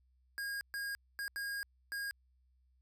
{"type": "tone bursts at uneven times", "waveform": "square", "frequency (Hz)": 1628, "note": "G#6", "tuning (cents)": -35, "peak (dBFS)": -38, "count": 5, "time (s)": [[0.38, 0.61], [0.74, 0.95], [1.19, 1.28], [1.36, 1.63], [1.92, 2.11]], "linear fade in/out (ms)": 0, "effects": ["added 63 Hz sine -68 dBFS peak until 2.81 s"]}